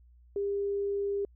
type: tone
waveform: sine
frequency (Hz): 401.4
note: G4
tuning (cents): +41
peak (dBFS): -28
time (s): 0.36-1.25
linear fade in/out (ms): 2
effects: added 60 Hz sine -55 dBFS peak until 1.35 s